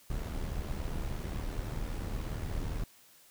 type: noise with amplitude modulation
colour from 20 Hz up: brown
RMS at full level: -33 dBFS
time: 0.1-2.84 s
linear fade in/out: 5 ms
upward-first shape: sine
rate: 77.2 Hz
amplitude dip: 55%
effects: white hiss -60 dBFS RMS until 3.3 s